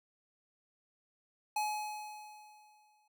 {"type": "tone with exponential decay", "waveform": "square", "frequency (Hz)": 846, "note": "G#5", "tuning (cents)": 32, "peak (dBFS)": -31, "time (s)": [1.56, 3.08], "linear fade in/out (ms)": 5, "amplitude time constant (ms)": 330, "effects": []}